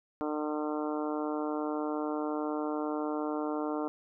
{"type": "harmonic tone", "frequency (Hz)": 151.2, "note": "D#3", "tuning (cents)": -49, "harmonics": [2, 3, 4, 5, 6, 7, 8, 9], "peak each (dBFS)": [-33, -37, -39, -41, -43, -44, -45, -46], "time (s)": [0.21, 3.88], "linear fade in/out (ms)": 0, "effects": []}